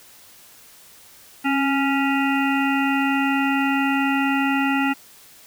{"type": "harmonic tone with a mistuned harmonic", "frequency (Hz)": 277.2, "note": "C#4", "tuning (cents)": 0, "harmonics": [1, 3, 5, 7, 9, 10], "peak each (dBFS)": [-20, -25, -27, -28, -30, -30], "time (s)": [1.44, 4.94], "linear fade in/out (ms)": 20, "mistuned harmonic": 1, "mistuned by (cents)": -30, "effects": ["white hiss -48 dBFS RMS until 5.46 s"]}